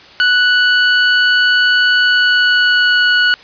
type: tone with pitch glide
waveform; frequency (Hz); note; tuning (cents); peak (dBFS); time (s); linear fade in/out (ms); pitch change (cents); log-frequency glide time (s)
sawtooth; 1480 to 1468.9; F#6 to F#6; 0 to -13; -5; 0.2-3.34; 0; -13; 1.96-3.06
effects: white hiss -39 dBFS RMS until 3.43 s + resampled to 11025 Hz